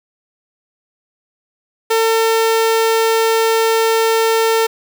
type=tone; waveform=sawtooth; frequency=450 Hz; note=A4; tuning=39 cents sharp; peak=-8 dBFS; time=1.9-4.67 s; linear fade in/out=10 ms; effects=7-bit